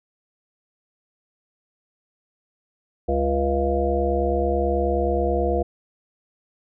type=harmonic tone; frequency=69.3 Hz; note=C#2; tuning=in tune; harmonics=1 / 3 / 5 / 7 / 9 / 10; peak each=-24 / -31 / -26 / -24 / -30 / -26 dBFS; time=3.08-5.63 s; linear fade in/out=10 ms; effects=none